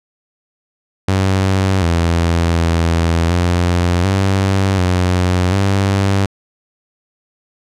sawtooth tone with pitch steps, 95.5 / 84.4 / 83.5 / 87.7 / 96.7 / 90.5 / 97.9 Hz, G2 / E2 / E2 / F2 / G2 / F#2 / G2, -45 / +41 / +23 / +8 / -23 / -38 / -2 cents, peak -8 dBFS, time 1.08-6.26 s, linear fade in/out 5 ms, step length 740 ms, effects low-pass 8000 Hz 12 dB/octave

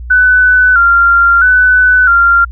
sine tone with vibrato, 1442 Hz, F#6, 45 cents flat, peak -4 dBFS, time 0.1-2.45 s, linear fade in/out 10 ms, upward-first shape square, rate 0.76 Hz, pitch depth 67 cents each way, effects added 60 Hz sine -22 dBFS peak until 2.51 s

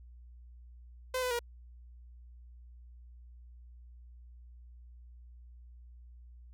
sawtooth tone with pitch steps, 512 / 502 / 476.6 Hz, C5 / B4 / A#4, -38 / +28 / +38 cents, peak -27 dBFS, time 1.14-1.392 s, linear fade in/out 5 ms, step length 84 ms, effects added 60 Hz sine -50 dBFS peak until 6.53 s

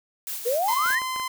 blue noise with tremolo, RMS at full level -31 dBFS, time 0.27-0.95 s, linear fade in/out 0 ms, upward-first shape sine, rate 5.1 Hz, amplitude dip 45%
sine exponential sweep, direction up, 451.9 to 2022 Hz, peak -21 dBFS, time 0.45-1 s, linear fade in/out 20 ms
sawtooth tone, 1032 Hz, C6, 24 cents flat, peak -23 dBFS, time 0.68-1.28 s, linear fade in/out 5 ms
clicks, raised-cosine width 0.5 ms, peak -23 dBFS, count 5, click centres 0.86 / 0.905 / 1.018 / 1.162 / 1.198 s
effects none

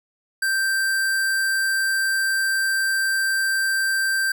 square tone, 1568 Hz, G6, in tune, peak -20 dBFS, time 0.42-4.32 s, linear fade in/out 5 ms, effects none

